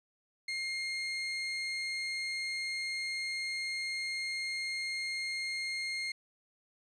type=tone; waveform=30% pulse; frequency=2128 Hz; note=C7; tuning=29 cents sharp; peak=-31 dBFS; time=0.48-6.12 s; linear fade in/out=5 ms; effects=resampled to 22050 Hz + 11-bit